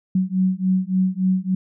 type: beating tone pair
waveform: sine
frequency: 185 / 188.5 Hz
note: F#3 / F#3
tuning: 0 / +32 cents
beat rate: 3.5 Hz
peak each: -20 / -20 dBFS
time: 0.15-1.55 s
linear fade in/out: 5 ms
effects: none